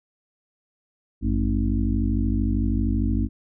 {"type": "harmonic tone with a mistuned harmonic", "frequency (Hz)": 53, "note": "G#1", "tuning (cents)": 36, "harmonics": [1, 2, 4, 5, 6], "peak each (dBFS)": [-23, -26, -27, -27, -32], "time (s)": [1.21, 3.29], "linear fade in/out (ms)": 50, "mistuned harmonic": 2, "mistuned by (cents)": -140, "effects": []}